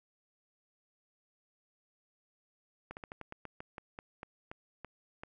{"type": "slowing click train", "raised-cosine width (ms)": 0.5, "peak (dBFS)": -28, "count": 14, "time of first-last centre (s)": [2.91, 5.235], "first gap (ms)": 59, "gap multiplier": 1.17, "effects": []}